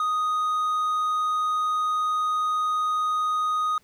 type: tone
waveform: triangle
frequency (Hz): 1244.5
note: D#6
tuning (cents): 0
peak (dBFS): -20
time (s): 0-3.78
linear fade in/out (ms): 2
effects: pink hiss -62 dBFS RMS until 3.83 s